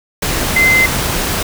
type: tone in noise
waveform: sine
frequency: 2067 Hz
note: C7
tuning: 22 cents flat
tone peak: -8 dBFS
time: 0.56-0.86 s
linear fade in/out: 5 ms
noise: pink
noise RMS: -17 dBFS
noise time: 0.22-1.43 s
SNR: +6 dB
effects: none

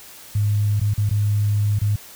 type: tone with dropouts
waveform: sine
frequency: 103.83 Hz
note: G#2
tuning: in tune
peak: -16 dBFS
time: 0.35-1.96 s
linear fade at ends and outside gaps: 5 ms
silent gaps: 0.798-0.813 / 0.938-0.978 / 1.093-1.109 / 1.789-1.815 s
effects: white hiss -42 dBFS RMS until 2.15 s

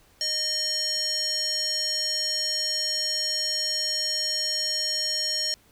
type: tone with band-pass filter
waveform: square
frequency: 613 Hz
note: D#5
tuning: 26 cents flat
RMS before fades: -27 dBFS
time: 0.21-5.54 s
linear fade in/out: 0 ms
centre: 5500 Hz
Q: 5.2
effects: pink hiss -59 dBFS RMS until 5.71 s

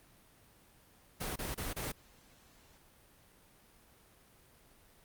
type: noise bursts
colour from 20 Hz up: pink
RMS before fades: -38 dBFS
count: 4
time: 1.2-1.921 s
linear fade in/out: 10 ms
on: 160 ms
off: 27 ms
effects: pink hiss -63 dBFS RMS until 5.04 s + Opus 32 kbps

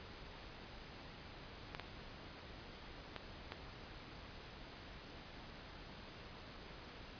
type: clicks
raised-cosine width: 0.3 ms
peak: -27 dBFS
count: 4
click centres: 1.749 / 1.797 / 3.163 / 3.521 s
effects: pink hiss -53 dBFS RMS until 7.19 s + resampled to 11025 Hz

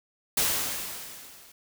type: noise with level ramp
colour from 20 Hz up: white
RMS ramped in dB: -23 to -53 dBFS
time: 0.37-1.52 s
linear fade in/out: 5 ms
effects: none

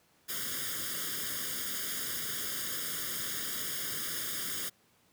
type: noise with comb filter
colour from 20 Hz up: white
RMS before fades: -36 dBFS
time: 0.28-4.7 s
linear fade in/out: 20 ms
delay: 0.59 ms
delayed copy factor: +1
effects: pink hiss -67 dBFS RMS until 5.12 s + high-pass 100 Hz 12 dB/octave

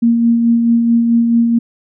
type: tone with tremolo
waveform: sine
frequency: 233.1 Hz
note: A#3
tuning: in tune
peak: -7 dBFS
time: 0.02-1.59 s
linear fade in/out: 10 ms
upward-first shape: sine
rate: 4.6 Hz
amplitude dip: 35%
effects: none

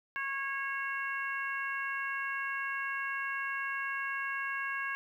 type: harmonic tone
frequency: 548 Hz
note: C#5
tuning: 20 cents flat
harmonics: 2 / 3 / 4 / 5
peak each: -39 / -35 / -41 / -43 dBFS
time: 0.16-4.95 s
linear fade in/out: 0 ms
effects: 11-bit

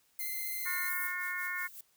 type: high-pass noise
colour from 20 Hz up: white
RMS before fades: -38 dBFS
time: 0.19-1.07 s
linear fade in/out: 2 ms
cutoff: 11000 Hz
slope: 24 dB/octave
type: tone with vibrato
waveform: sawtooth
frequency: 2076 Hz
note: C7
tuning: 14 cents flat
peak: -38 dBFS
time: 0.19-0.9 s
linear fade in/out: 20 ms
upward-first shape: square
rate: 15 Hz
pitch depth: 14 cents each way
type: harmonic tone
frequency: 360 Hz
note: F#4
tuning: 47 cents flat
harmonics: 3 / 4 / 5 / 6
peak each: -44 / -40 / -37 / -39 dBFS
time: 0.65-1.68 s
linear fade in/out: 20 ms
type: noise with tremolo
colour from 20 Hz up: violet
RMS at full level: -45 dBFS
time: 0.67-1.81 s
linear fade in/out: 5 ms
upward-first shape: sine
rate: 5.5 Hz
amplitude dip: 65%
effects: white hiss -70 dBFS RMS until 1.96 s

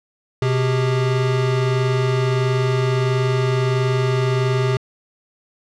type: tone pair together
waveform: square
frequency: 126.9 / 402.2 Hz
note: B2 / G4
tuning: +47 / +44 cents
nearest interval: octave + minor sixth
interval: 1997 cents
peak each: -18 / -23 dBFS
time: 0.42-4.77 s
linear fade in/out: 2 ms
effects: low-pass 5000 Hz 12 dB/octave

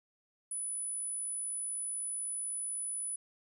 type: tone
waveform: sine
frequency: 9956 Hz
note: D#9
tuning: in tune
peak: -34 dBFS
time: 0.51-3.16 s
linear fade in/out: 5 ms
effects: tanh soft clip ceiling -30 dBFS

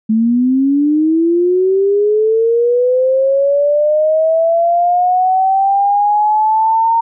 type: linear sweep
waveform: sine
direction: up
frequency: 215.7 to 922 Hz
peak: -9 dBFS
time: 0.09-7.01 s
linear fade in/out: 10 ms
effects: none

